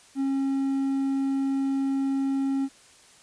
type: tone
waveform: triangle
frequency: 271.7 Hz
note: C#4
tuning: 35 cents flat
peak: -21 dBFS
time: 0.15-2.69 s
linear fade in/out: 50 ms
effects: white hiss -54 dBFS RMS until 3.22 s + resampled to 22050 Hz